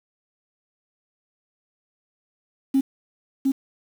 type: tone with echo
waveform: sine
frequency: 270 Hz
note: C#4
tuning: 45 cents flat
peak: -14 dBFS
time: 2.74-2.81 s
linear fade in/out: 10 ms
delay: 710 ms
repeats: 1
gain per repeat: -2 dB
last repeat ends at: 3.52 s
effects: tanh soft clip ceiling -12 dBFS + 7-bit